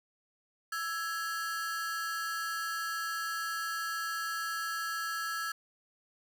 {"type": "ring-modulated tone", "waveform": "45% pulse", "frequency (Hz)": 1497, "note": "F#6", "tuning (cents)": 20, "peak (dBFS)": -30, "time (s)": [0.72, 5.52], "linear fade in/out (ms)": 5, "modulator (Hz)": 170, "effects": []}